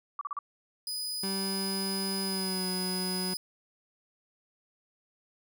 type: tone bursts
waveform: sine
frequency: 1154 Hz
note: D6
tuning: 31 cents flat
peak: -31 dBFS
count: 4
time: 0.19-0.389 s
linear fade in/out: 2 ms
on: 22 ms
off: 37 ms
type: tone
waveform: sawtooth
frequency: 4978 Hz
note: D#8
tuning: in tune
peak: -30 dBFS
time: 0.87-3.37 s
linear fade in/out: 2 ms
type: tone with pitch glide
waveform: 30% pulse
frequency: 193.7 to 184.63 Hz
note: G3 to F#3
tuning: -20 to -3 cents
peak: -30 dBFS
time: 1.23-3.34 s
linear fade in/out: 5 ms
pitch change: -83 cents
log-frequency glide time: 2.23-2.68 s
effects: none